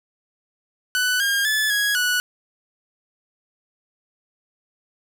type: tone with pitch steps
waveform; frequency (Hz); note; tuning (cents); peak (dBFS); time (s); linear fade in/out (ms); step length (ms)
sawtooth; 1494 / 1616 / 1731 / 1661 / 1474; F#6 / G#6 / A6 / G#6 / F#6; +16 / -48 / -29 / 0 / -7; -15; 0.95-2.2; 0; 250
effects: none